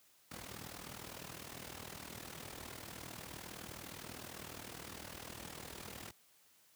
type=noise with amplitude modulation; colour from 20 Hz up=pink; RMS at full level=-45 dBFS; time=0.31-6.11 s; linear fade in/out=5 ms; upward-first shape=sine; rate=39.7 Hz; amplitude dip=75%; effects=white hiss -68 dBFS RMS until 6.75 s + high-pass 80 Hz 12 dB/octave